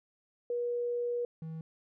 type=tone pair in turn; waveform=sine / triangle; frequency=481.3 / 160.61 Hz; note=B4 / E3; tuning=-45 / -45 cents; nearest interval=octave + perfect fifth; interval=1900 cents; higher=first; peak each=-30 / -36 dBFS; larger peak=first; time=0.5-1.25 / 1.42-1.61 s; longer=first; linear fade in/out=2 ms; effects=none